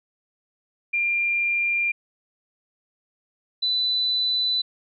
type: tone pair in turn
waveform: sine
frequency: 2391 / 3992 Hz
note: D7 / B7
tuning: +30 / +18 cents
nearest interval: major sixth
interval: 888 cents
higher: second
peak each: -20 dBFS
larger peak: neither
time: 0.93-1.92 / 3.62-4.62 s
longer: second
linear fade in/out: 10 ms
effects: none